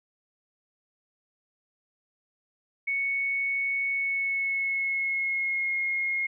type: tone with pitch glide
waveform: sine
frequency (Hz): 2217 to 2150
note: C#7 to C7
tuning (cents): 0 to +47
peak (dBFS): -25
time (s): 2.87-6.27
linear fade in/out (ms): 10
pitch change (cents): -53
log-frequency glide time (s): 3.89-5.75
effects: none